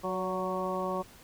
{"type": "harmonic tone with a mistuned harmonic", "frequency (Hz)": 185, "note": "F#3", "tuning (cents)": 0, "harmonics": [1, 2, 3, 4, 5, 6], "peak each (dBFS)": [-37, -36, -35, -39, -39, -36], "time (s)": [0.03, 1.03], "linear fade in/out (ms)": 20, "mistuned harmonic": 3, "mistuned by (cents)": 30, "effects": ["pink hiss -54 dBFS RMS until 1.23 s"]}